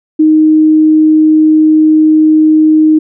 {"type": "tone", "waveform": "sine", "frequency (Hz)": 311.1, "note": "D#4", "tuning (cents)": 0, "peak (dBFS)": -3, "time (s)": [0.19, 2.99], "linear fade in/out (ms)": 10, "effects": []}